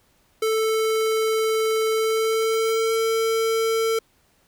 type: tone with pitch glide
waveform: square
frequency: 440.7 to 450 Hz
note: A4 to A4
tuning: +3 to +39 cents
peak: -20 dBFS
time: 0.42-3.99 s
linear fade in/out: 5 ms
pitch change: +36 cents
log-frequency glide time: 1.9-3 s
effects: pink hiss -62 dBFS RMS until 4.47 s